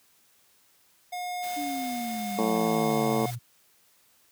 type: tone with tremolo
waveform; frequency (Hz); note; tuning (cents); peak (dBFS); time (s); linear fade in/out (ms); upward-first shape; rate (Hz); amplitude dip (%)
square; 718; F5; +48; -31; 1.12-3.31; 10; triangle; 0.72; 35
type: noise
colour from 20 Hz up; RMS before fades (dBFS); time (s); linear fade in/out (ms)
white; -42; 1.42-3.36; 20
type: exponential sweep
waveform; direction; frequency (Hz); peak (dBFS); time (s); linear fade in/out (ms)
sine; down; 298 to 117.5; -32; 1.56-3.39; 20
type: harmonic tone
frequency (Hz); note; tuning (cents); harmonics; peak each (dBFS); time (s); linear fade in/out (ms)
110.9; A2; +14; 2 / 3 / 4 / 5 / 6 / 7 / 8 / 9 / 10; -28 / -32 / -29 / -33 / -38 / -37 / -37 / -39 / -37; 2.38-3.26; 5
effects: white hiss -63 dBFS RMS until 4.31 s + high-pass 60 Hz 12 dB/octave